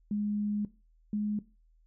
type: tone pair in turn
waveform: sine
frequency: 207.7 / 209.4 Hz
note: G#3 / G#3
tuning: 0 / +15 cents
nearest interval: unison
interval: 15 cents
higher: second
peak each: -28 dBFS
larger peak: neither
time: 0.11-0.65 / 1.13-1.39 s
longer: first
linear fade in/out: 2 ms
effects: noise-tail reverb RT60 0.3 s tail -18 dB re dry + added 40 Hz sine -61 dBFS peak until 1.86 s